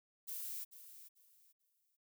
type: noise with echo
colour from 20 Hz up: violet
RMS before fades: -44 dBFS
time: 0.27-0.65 s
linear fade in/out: 20 ms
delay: 440 ms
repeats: 3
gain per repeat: -12 dB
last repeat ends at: 1.97 s
effects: none